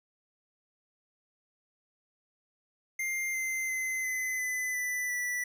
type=tone with pitch steps; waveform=square; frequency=2100 / 2077 / 2054 / 2032 / 2010 / 1987.9 / 1966.2 Hz; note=C7 / C7 / C7 / B6 / B6 / B6 / B6; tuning=+6 / -13 / -33 / +49 / +30 / +11 / -8 cents; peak=-31 dBFS; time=2.99-5.44 s; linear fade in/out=5 ms; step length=350 ms; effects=none